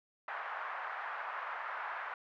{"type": "band-pass noise", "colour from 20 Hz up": "white", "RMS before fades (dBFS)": -41, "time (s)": [0.28, 2.14], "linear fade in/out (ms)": 2, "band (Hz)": [760, 1600], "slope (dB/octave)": 24, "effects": []}